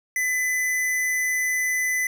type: tone with amplitude modulation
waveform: square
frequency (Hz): 2008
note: B6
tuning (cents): +28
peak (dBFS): -21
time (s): 0.16-2.07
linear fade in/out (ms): 2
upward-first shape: sine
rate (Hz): 165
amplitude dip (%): 25
effects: none